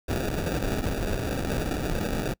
pink noise with sample-and-hold, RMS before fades -28 dBFS, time 0.08-2.34 s, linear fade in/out 10 ms, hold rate 1050 Hz, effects noise-tail reverb RT60 0.1 s tail -26 dB re dry

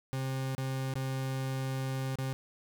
40% pulse tone with dropouts, 132.7 Hz, C3, 25 cents sharp, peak -31 dBFS, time 0.13-2.33 s, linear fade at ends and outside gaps 0 ms, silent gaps 0.55-0.58 / 0.938-0.955 / 2.156-2.186 s, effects none

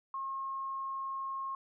sine tone, 1078 Hz, C#6, 49 cents flat, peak -35 dBFS, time 0.14-1.55 s, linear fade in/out 2 ms, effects none

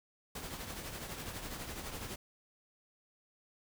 pink noise with tremolo, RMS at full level -41 dBFS, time 0.35-2.16 s, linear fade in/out 5 ms, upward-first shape triangle, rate 12 Hz, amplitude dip 55%, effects none

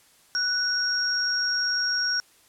sine tone pair together, 1480 / 5574 Hz, F#6 / F8, 0 / -4 cents, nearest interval octave + major seventh, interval 2296 cents, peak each -27 / -24 dBFS, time 0.35-2.2 s, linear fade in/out 0 ms, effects white hiss -58 dBFS RMS until 2.48 s + low-pass 12000 Hz 12 dB/octave

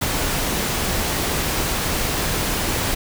pink noise, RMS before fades -22 dBFS, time 0.01-2.95 s, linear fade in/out 10 ms, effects none

